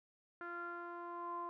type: tone with low-pass filter sweep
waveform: sawtooth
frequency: 346.1 Hz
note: F4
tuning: 16 cents flat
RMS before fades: -45 dBFS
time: 0.41-1.49 s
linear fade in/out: 0 ms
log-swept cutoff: 1500 to 990 Hz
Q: 8.9
effects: none